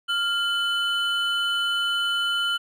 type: tone pair together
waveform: triangle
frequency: 1396.9 / 3006 Hz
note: F6 / F#7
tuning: 0 / +27 cents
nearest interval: octave + minor second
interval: 1327 cents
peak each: -23 / -23 dBFS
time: 0.08-2.58 s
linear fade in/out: 20 ms
effects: none

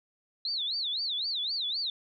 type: tone with vibrato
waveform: sine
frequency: 3969 Hz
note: B7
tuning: 8 cents sharp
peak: -29 dBFS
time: 0.45-1.9 s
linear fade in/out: 2 ms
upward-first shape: sine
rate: 3.9 Hz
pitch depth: 270 cents each way
effects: none

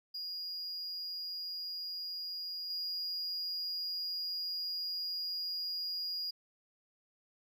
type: tone with level steps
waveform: triangle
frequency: 4863 Hz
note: D#8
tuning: 40 cents flat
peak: -37 / -34 dBFS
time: 0.14-6.31 s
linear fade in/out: 10 ms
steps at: 2.7 s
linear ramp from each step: 2 ms
effects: none

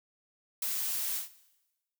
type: noise with ADSR envelope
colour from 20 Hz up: blue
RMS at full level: -31 dBFS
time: 0.62-1.29 s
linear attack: 4 ms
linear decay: 12 ms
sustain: -2 dB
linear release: 140 ms
effects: noise-tail reverb RT60 1.0 s tail -17 dB re dry

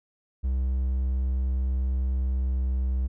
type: tone with pitch glide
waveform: triangle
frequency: 64.6 to 64.19 Hz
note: C2 to C2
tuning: -21 to -32 cents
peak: -21 dBFS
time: 0.43-3.08 s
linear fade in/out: 20 ms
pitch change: -11 cents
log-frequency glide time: 2.24-2.63 s
effects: none

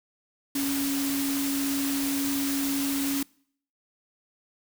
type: tone in noise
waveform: sine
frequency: 277.2 Hz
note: C#4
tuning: in tune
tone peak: -26 dBFS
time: 0.55-3.23 s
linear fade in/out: 5 ms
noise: white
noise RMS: -32 dBFS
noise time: 0.55-3.23 s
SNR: +3 dB
effects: noise-tail reverb RT60 0.6 s tail -25 dB re dry

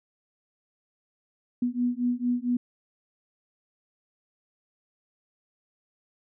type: beating tone pair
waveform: sine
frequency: 242.5 / 246.9 Hz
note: B3 / B3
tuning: -31 / 0 cents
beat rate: 4.4 Hz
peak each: -27 dBFS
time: 1.62-2.57 s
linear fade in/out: 5 ms
effects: none

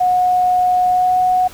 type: tone with pitch glide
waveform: sine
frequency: 728 to 734.8 Hz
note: F#5 to F#5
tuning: -28 to -12 cents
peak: -11 dBFS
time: 0-1.48 s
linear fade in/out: 10 ms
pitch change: +16 cents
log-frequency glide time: 0.88-1.15 s
effects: pink hiss -39 dBFS RMS until 1.53 s

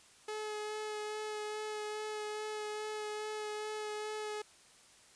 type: tone with vibrato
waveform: sawtooth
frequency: 425.8 Hz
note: G#4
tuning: 43 cents sharp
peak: -34 dBFS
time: 0.28-4.42 s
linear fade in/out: 5 ms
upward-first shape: sine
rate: 2.4 Hz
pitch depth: 13 cents each way
effects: white hiss -61 dBFS RMS until 5.15 s + resampled to 22050 Hz

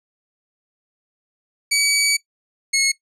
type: tone pair in turn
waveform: 15% pulse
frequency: 2276 / 2177 Hz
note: C#7 / C#7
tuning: +45 / -32 cents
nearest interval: minor second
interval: 77 cents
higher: first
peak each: -9 dBFS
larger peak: neither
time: 1.71-2.17 / 2.73-2.92 s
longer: first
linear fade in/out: 10 ms
effects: noise-tail reverb RT60 0.1 s tail -18 dB re dry + low-pass 11000 Hz 12 dB/octave

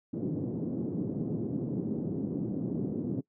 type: band-pass noise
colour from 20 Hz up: white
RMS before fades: -33 dBFS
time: 0.13-3.21 s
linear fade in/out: 10 ms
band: 130 to 320 Hz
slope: 24 dB/octave
effects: noise-tail reverb RT60 0.1 s tail -21 dB re dry

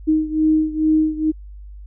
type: beating tone pair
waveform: sine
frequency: 311.1 / 313.4 Hz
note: D#4 / D#4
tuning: 0 / +13 cents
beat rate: 2.3 Hz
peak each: -16 / -19 dBFS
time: 0.07-1.32 s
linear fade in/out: 20 ms
effects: added 50 Hz sine -34 dBFS peak until 1.86 s

